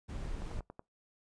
brown noise, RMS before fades -39 dBFS, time 0.08-0.61 s, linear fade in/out 20 ms
click train, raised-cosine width 1 ms, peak -32 dBFS, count 5, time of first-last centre 0.42-0.794 s, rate 10.7 Hz
effects noise-tail reverb RT60 0.2 s tail -25 dB re dry + resampled to 22050 Hz

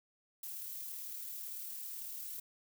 violet noise with amplitude modulation, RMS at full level -43 dBFS, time 0.43-2.4 s, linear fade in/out 5 ms, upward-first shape sine, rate 37.9 Hz, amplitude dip 25%, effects none

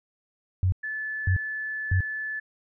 sine tone bursts, 92.5 Hz, F#2, in tune, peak -19 dBFS, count 3, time 0.63-2.006 s, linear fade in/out 0 ms, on 92 ms, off 550 ms
sine tone, 1736 Hz, A6, 24 cents flat, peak -29 dBFS, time 0.83-2.4 s, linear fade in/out 10 ms
effects none

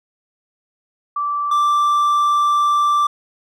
sine / triangle tone pair in turn, 1165 / 1173.8 Hz, D6 / D6, -14 / -1 cents, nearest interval unison, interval 13 cents, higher second, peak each -18 / -11 dBFS, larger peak second, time 1.16-1.51 / 1.51-3.07 s, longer second, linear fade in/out 5 ms, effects none

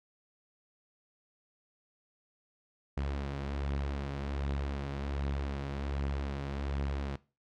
sawtooth beating tone pair, 68.6 / 69.9 Hz, C#2 / C#2, -17 / +15 cents, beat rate 1.3 Hz, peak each -37 / -30 dBFS, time 2.97-7.16 s, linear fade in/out 5 ms, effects noise-tail reverb RT60 0.3 s tail -19 dB re dry + low-pass 4000 Hz 12 dB/octave

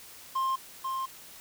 triangle tone pair in turn, 1057 / 1057 Hz, C6 / C6, +17 / +17 cents, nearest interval unison, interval 0 cents, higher neither, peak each -24 / -28 dBFS, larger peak first, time 0.35-0.56 / 0.84-1.06 s, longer second, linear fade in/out 10 ms, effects white hiss -49 dBFS RMS until 1.4 s

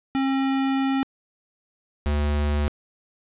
square tone pair in turn, 269.2 / 73.52 Hz, C4 / D2, +49 / +2 cents, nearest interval octave + minor seventh, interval 2247 cents, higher first, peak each -21 / -21 dBFS, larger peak neither, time 0.15-1.03 / 2.06-2.68 s, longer first, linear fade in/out 0 ms, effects resampled to 8000 Hz + 10-bit

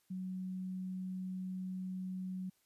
sine tone, 185.8 Hz, F#3, 7 cents sharp, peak -38 dBFS, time 0.1-2.5 s, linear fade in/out 10 ms, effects white hiss -75 dBFS RMS until 2.65 s + resampled to 32000 Hz

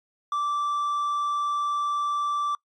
triangle tone, 1168 Hz, D6, 10 cents flat, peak -22 dBFS, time 0.32-2.55 s, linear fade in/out 2 ms, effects noise-tail reverb RT60 0.1 s tail -23 dB re dry + resampled to 22050 Hz

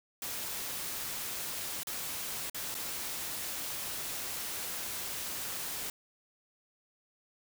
white noise with dropouts, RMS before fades -38 dBFS, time 0.22-5.9 s, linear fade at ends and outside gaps 2 ms, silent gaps 1.833-1.87 / 2.498-2.545 / 2.744-2.75 s, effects none

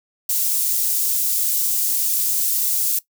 white high-pass noise, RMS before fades -20 dBFS, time 0.29-2.99 s, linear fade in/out 5 ms, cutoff 7500 Hz, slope 12 dB/octave, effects noise-tail reverb RT60 0.1 s tail -18 dB re dry

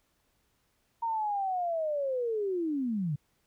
sine linear sweep, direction down, 932.3 to 135.8 Hz, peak -28 dBFS, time 1.02-3.16 s, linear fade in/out 10 ms, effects pink hiss -73 dBFS RMS until 3.46 s

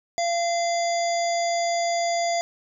harmonic tone with a mistuned harmonic, 686 Hz, F5, 31 cents flat, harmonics 1 / 3 / 5 / 7 / 9 / 10, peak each -22 / -32 / -39 / -34 / -39 / -34 dBFS, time 0.18-2.41 s, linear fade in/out 0 ms, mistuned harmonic 5, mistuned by +16 cents, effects 10-bit

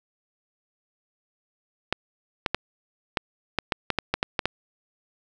clicks, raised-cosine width 0.3 ms, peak -6 dBFS, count 12, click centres 1.926 / 2.462 / 2.546 / 3.172 / 3.587 / 3.722 / 3.903 / 3.987 / 4.14 / 4.229 / 4.392 / 4.456 s, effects none

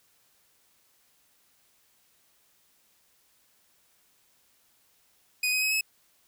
sawtooth tone with pitch steps, 2489 / 2519 / 2550 / 2581 Hz, D#7 / D#7 / D#7 / E7, 0 / +21 / +42 / -37 cents, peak -21 dBFS, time 5.43-5.81 s, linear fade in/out 5 ms, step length 95 ms, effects white hiss -66 dBFS RMS until 6.27 s

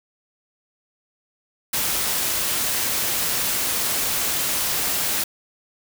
white noise, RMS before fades -23 dBFS, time 1.73-5.24 s, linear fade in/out 5 ms, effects none

